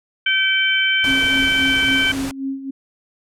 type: harmonic tone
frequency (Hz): 771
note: G5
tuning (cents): -29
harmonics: 2 / 3 / 4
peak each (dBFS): -19 / -19 / -19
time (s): 0.26-2.12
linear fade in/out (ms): 5
type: noise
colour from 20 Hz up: pink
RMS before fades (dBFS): -29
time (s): 1.04-2.31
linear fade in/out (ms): 0
type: tone with tremolo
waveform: sine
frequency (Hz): 270.3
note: C#4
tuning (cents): -44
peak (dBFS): -20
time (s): 1.06-2.71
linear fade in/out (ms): 10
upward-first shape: sine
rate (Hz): 3.7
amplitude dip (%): 70
effects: low-pass 11000 Hz 12 dB/octave